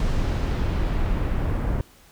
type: noise with low-pass filter sweep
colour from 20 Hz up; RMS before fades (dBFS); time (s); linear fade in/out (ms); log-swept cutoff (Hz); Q
brown; -23; 0-1.81; 2; 7500 to 1600; 0.76
effects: pink hiss -53 dBFS RMS until 2.11 s